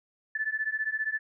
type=beating tone pair; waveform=sine; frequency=1739 / 1754 Hz; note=A6 / A6; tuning=-21 / -6 cents; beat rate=15 Hz; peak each=-31 dBFS; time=0.35-1.19 s; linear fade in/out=5 ms; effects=none